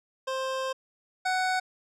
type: tone pair in turn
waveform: 25% pulse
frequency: 526 / 743.9 Hz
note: C5 / F#5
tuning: +9 / +9 cents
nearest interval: tritone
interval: 600 cents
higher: second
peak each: -25 / -21 dBFS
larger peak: second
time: 0.27-0.73 / 1.25-1.6 s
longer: first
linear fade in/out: 10 ms
effects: low-pass 7000 Hz 12 dB/octave